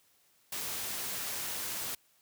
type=noise; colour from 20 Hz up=white; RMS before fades=-37 dBFS; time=0.52-1.95 s; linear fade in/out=5 ms; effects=white hiss -68 dBFS RMS until 2.21 s + high-pass 60 Hz 12 dB/octave